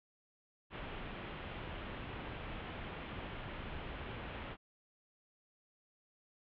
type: low-pass noise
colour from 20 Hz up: pink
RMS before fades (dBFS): -45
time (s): 0.7-4.57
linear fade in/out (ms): 50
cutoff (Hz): 3300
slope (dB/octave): 48
effects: none